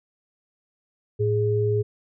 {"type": "tone pair together", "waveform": "sine", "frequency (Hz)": [110, 415.3], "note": ["A2", "G#4"], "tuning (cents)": [0, 0], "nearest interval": "octave + major seventh", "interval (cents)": 2300, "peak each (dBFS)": -22, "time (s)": [1.19, 1.83], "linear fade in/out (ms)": 20, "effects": []}